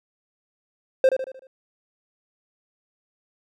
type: tone with echo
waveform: triangle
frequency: 525 Hz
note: C5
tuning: 6 cents sharp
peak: -10 dBFS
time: 1.04-1.09 s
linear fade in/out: 2 ms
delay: 76 ms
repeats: 5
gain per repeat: -7 dB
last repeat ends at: 1.47 s
effects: none